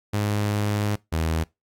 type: tone pair in turn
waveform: sawtooth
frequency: 103.83 / 80.58 Hz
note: G#2 / E2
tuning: 0 / -39 cents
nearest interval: major third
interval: 439 cents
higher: first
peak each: -18 dBFS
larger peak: neither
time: 0.13-0.96 / 1.12-1.44 s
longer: first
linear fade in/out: 10 ms
effects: noise-tail reverb RT60 0.2 s tail -23 dB re dry + AAC 64 kbps